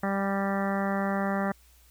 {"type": "harmonic tone with a mistuned harmonic", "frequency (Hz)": 196.8, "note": "G3", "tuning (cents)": 7, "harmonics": [1, 2, 3, 4, 5, 6, 7, 8, 9, 10], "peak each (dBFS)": [-28, -37, -33, -34, -41, -37, -39, -42, -39, -42], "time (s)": [0.03, 1.52], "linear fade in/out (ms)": 5, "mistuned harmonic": 10, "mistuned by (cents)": -25, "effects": ["added 60 Hz sine -57 dBFS peak until 1.9 s", "white hiss -61 dBFS RMS until 1.9 s"]}